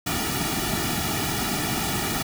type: noise with comb filter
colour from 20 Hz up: pink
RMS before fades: -26 dBFS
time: 0.06-2.23 s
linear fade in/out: 10 ms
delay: 1.9 ms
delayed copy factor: -0.85
effects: none